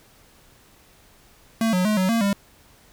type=tone with pitch steps; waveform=square; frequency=225.3 / 182.3 / 213.1 / 186.3 / 229.3 / 200 Hz; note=A3 / F#3 / G#3 / F#3 / A#3 / G3; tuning=+41 / -25 / +45 / +12 / -28 / +35 cents; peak=-19 dBFS; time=1.61-2.33 s; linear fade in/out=2 ms; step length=120 ms; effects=pink hiss -54 dBFS RMS until 2.92 s